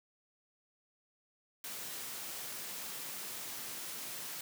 white high-pass noise, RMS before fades -43 dBFS, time 1.64-4.41 s, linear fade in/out 2 ms, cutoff 110 Hz, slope 48 dB/octave, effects none

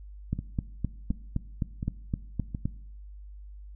two click trains, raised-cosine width 5 ms, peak -15 / -20 dBFS, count 10 / 4, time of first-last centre 0.33-2.656 / 0.39-2.548 s, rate 3.87 / 1.39 Hz, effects noise-tail reverb RT60 0.7 s tail -19 dB re dry + added 50 Hz sine -42 dBFS peak until 3.75 s

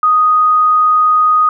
sine tone, 1244.5 Hz, D#6, in tune, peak -7 dBFS, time 0.03-1.49 s, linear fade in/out 2 ms, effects none

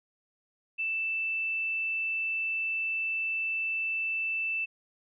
sine tone, 2650 Hz, E7, 9 cents sharp, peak -28 dBFS, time 0.78-4.66 s, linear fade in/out 20 ms, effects none

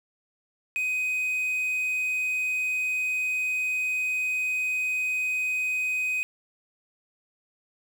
triangle tone with quantisation, 2508 Hz, D#7, 13 cents sharp, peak -23 dBFS, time 0.76-6.23 s, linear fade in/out 0 ms, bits 8, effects none

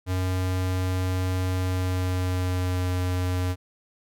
square tone with pitch glide, 92.3 to 90.82 Hz, F#2 to F#2, -4 to -32 cents, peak -24 dBFS, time 0.06-3.56 s, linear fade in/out 50 ms, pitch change -28 cents, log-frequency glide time 1.52-2.89 s, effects none

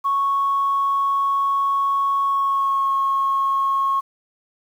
sine tone with pitch glide, 1106 to 1090.8 Hz, C#6 to C#6, -4 to -28 cents, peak -16 dBFS, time 0.04-4.01 s, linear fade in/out 20 ms, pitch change -24 cents, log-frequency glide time 2.24-2.92 s, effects tanh soft clip ceiling -12 dBFS + 8-bit

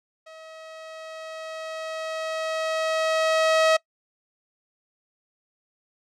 sawtooth tone with level ramp, 639 Hz, D#5, 46 cents sharp, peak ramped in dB -39 to -12 dBFS, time 0.26-3.77 s, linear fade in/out 10 ms, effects noise-tail reverb RT60 0.1 s tail -23 dB re dry + low-pass 6000 Hz 12 dB/octave

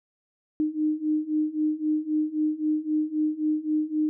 sine beating tone pair, 304.8 / 308.6 Hz, D#4 / D#4, -36 / -14 cents, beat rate 3.8 Hz, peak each -27 / -25 dBFS, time 0.6-4.09 s, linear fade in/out 0 ms, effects none

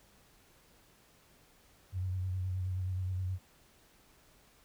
sine tone with vibrato, 92.5 Hz, F#2, in tune, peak -32 dBFS, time 1.92-3.39 s, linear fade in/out 50 ms, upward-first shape triangle, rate 9.5 Hz, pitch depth 41 cents each way, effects pink hiss -64 dBFS RMS until 4.64 s

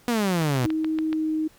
sawtooth exponential sweep, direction down, 246.9 to 118.5 Hz, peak -17 dBFS, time 0.08-0.66 s, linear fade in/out 0 ms
click train, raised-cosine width 0.3 ms, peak -18 dBFS, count 6, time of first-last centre 0.42-1.129 s, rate 7.05 Hz
sine tone with pitch glide, 315.5 to 312.8 Hz, D#4 to D#4, +24 to +9 cents, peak -22 dBFS, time 0.64-1.48 s, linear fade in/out 10 ms, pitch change -15 cents, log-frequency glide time 1.04-1.31 s
effects pink hiss -56 dBFS RMS until 1.58 s

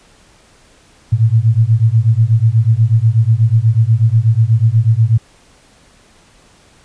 sine beating tone pair, 108.6 / 116.8 Hz, A2 / A#2, -22 / +4 cents, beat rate 8.2 Hz, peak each -11 dBFS, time 1.12-5.18 s, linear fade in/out 10 ms, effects pink hiss -48 dBFS RMS until 6.84 s + resampled to 22050 Hz

